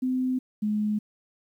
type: tone pair in turn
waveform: sine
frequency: 256.2 / 211.1 Hz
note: C4 / G#3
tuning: -36 / +29 cents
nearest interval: minor third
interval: 335 cents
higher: first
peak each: -23 dBFS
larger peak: neither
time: 0.02-0.39 / 0.62-0.99 s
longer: neither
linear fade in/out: 10 ms
effects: 10-bit